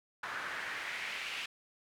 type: noise with band-pass filter sweep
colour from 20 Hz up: pink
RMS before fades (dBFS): -40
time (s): 0.23-1.46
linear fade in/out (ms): 5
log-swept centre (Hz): 1400 to 2700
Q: 2.5
effects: none